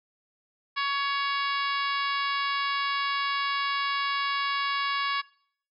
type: harmonic tone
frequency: 560 Hz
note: C#5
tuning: 18 cents sharp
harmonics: 2 / 3 / 4 / 5 / 6 / 7 / 8 / 9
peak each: -28 / -32 / -34 / -36 / -38 / -39 / -40 / -41 dBFS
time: 0.76-5.22 s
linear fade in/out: 20 ms
effects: noise-tail reverb RT60 0.6 s tail -22 dB re dry